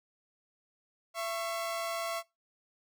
sawtooth tone pair together, 671.5 / 1101 Hz, E5 / C#6, +32 / -12 cents, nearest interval major sixth, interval 856 cents, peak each -31 / -35 dBFS, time 1.14-2.23 s, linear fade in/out 50 ms, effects noise-tail reverb RT60 0.2 s tail -20 dB re dry

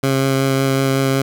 15% pulse tone with vibrato, 135 Hz, C#3, 45 cents flat, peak -8 dBFS, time 0.03-1.22 s, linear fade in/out 5 ms, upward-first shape triangle, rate 5.4 Hz, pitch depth 14 cents each way, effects none

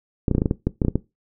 clicks, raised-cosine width 3 ms, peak -6 dBFS, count 12, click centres 0.282 / 0.313 / 0.35 / 0.382 / 0.419 / 0.458 / 0.511 / 0.67 / 0.818 / 0.849 / 0.883 / 0.956 s, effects noise-tail reverb RT60 0.2 s tail -18 dB re dry

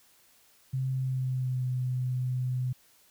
sine tone with pitch glide, 131.4 to 126.85 Hz, C3 to B2, +8 to +47 cents, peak -27 dBFS, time 0.73-2.73 s, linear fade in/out 10 ms, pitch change -61 cents, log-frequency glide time 0.9-1.68 s, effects white hiss -62 dBFS RMS until 3.1 s

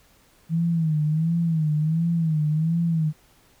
sine tone with vibrato, 160 Hz, D#3, 49 cents sharp, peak -19 dBFS, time 0.49-3.13 s, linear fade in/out 50 ms, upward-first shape sine, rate 1.4 Hz, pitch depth 100 cents each way, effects pink hiss -58 dBFS RMS until 3.6 s

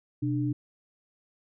sine tone pair together, 126.4 / 297.2 Hz, B2 / D4, +41 / +21 cents, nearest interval octave + minor third, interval 1480 cents, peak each -28 dBFS, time 0.22-0.53 s, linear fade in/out 10 ms, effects none

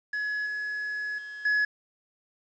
triangle tone with level steps, 1693 Hz, G#6, 33 cents sharp, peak -26 / -28 / -36 / -20 dBFS, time 0.13-1.65 s, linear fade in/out 5 ms, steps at 0.46 / 1.18 / 1.45 s, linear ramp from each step 5 ms, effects resampled to 16000 Hz + 9-bit

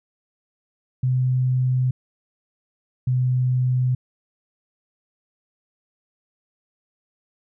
sine tone pair in turn, 127.8 / 126.77 Hz, C3 / B2, -40 / +46 cents, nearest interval unison, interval 14 cents, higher first, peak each -17 / -17 dBFS, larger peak neither, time 1.03-1.91 / 3.07-3.95 s, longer neither, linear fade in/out 5 ms, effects none

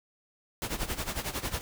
pink noise with tremolo, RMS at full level -31 dBFS, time 0.62-1.61 s, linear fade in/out 0 ms, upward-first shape sine, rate 11 Hz, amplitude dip 80%, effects none

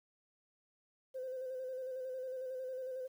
sine tone with vibrato, 516 Hz, C5, 24 cents flat, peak -38 dBFS, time 1.14-3.08 s, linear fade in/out 20 ms, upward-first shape square, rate 11 Hz, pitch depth 29 cents each way, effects tanh soft clip ceiling -35 dBFS + 11-bit

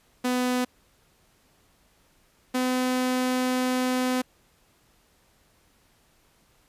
sawtooth tone pair in turn, 250 / 253.9 Hz, B3 / B3, +21 / +48 cents, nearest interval unison, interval 27 cents, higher second, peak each -19 dBFS, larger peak neither, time 0.24-0.65 / 2.54-4.22 s, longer second, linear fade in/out 10 ms, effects pink hiss -63 dBFS RMS until 6.68 s + resampled to 32000 Hz

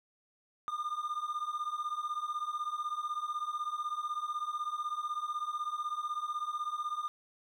triangle beating tone pair, 1200 / 1216 Hz, D6 / D#6, +37 / -40 cents, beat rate 16 Hz, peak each -36 / -34 dBFS, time 0.68-7.08 s, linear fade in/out 0 ms, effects none

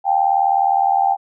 sine tone with amplitude modulation, 788 Hz, G5, 9 cents sharp, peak -9 dBFS, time 0.04-1.17 s, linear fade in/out 50 ms, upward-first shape sine, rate 79.7 Hz, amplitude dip 85%, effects none

